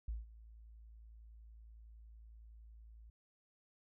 sine tone with ADSR envelope, 55.4 Hz, A1, 13 cents sharp, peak -36 dBFS, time 0.08-3.1 s, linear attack 5 ms, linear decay 170 ms, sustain -18 dB, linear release 4 ms, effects none

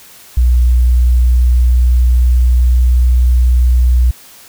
sine tone with pitch glide, 61 to 61.57 Hz, B1 to B1, -21 to -5 cents, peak -6 dBFS, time 0.37-4.11 s, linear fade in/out 5 ms, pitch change +16 cents, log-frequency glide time 0.84-3.01 s, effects white hiss -39 dBFS RMS until 4.48 s

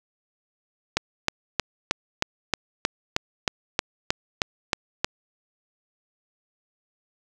click train, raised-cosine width 0.2 ms, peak -3 dBFS, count 14, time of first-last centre 0.97-5.045 s, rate 3.19 Hz, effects none

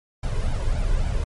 brown noise with flanger, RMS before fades -22 dBFS, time 0.23-1.24 s, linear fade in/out 5 ms, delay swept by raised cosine 1.3 to 2.02 ms, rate 3.6 Hz, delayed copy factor +0.65, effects MP3 48 kbps

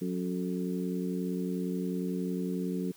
harmonic tone with a mistuned harmonic, 91.1 Hz, F#2, 26 cents flat, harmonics 2 / 3 / 4 / 5, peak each -32 / -36 / -38 / -40 dBFS, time 0.01-2.92 s, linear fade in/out 10 ms, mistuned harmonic 5, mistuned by -54 cents, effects white hiss -57 dBFS RMS until 2.96 s

